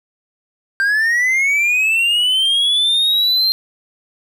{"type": "linear sweep", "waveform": "triangle", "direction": "up", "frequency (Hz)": [1568, 4186], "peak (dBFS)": -11, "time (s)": [0.8, 3.52], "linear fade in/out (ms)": 0, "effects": []}